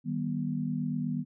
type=chord; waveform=sine; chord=Eb augmented; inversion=none; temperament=just; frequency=155.56 / 194.45 / 243.1 Hz; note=Eb3 / G3 / B3; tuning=0 / -14 / -27 cents; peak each=-33 / -35 / -32 dBFS; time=0.04-1.25 s; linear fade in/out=50 ms; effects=none